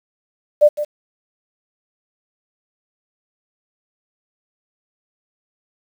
sine tone with echo, 594 Hz, D5, 20 cents sharp, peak -6 dBFS, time 0.61-0.69 s, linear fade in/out 20 ms, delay 160 ms, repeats 1, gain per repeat -12 dB, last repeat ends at 0.85 s, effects 7-bit

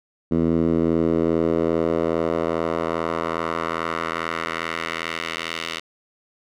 10% pulse tone with band-pass filter sweep, 82.41 Hz, E2, in tune, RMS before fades -23 dBFS, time 0.31-5.8 s, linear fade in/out 10 ms, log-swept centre 250 to 3000 Hz, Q 1.3, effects none

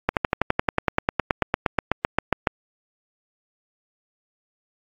slowing click train, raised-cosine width 0.5 ms, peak -3 dBFS, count 23, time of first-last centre 0.09-2.472 s, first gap 78 ms, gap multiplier 1.03, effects AAC 48 kbps

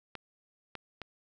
clicks, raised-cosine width 0.3 ms, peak -24 dBFS, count 3, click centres 0.153 / 0.753 / 1.017 s, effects none

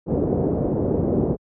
white low-pass noise, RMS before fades -21 dBFS, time 0.06-1.37 s, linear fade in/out 50 ms, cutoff 480 Hz, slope 24 dB/octave, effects high-pass 60 Hz 12 dB/octave

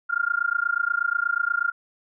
sine tone with amplitude modulation, 1403 Hz, F6, 8 cents sharp, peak -17 dBFS, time 0.09-1.72 s, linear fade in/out 20 ms, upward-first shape sine, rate 28.3 Hz, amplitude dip 100%, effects none

